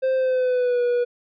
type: tone with pitch glide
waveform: triangle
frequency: 523.3 to 485.4 Hz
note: C5 to B4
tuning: 0 to -30 cents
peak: -16 dBFS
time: 0.02-1.05 s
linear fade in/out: 20 ms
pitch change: -130 cents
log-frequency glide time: 0.15-0.82 s
effects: resampled to 11025 Hz